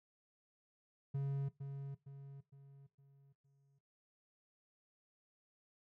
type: tone with echo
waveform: triangle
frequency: 138.59 Hz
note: C#3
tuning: in tune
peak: -33 dBFS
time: 1.14-1.49 s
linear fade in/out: 10 ms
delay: 460 ms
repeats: 5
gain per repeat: -7 dB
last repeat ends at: 3.79 s
effects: noise-tail reverb RT60 0.2 s tail -18 dB re dry